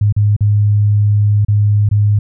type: tone with dropouts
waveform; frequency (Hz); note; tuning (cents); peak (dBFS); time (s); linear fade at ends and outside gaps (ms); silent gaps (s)
sine; 103.83; G#2; 0; -8; 0.01-2.19; 5; 0.125-0.164 / 0.365-0.407 / 1.449-1.483 / 1.89-1.912
effects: none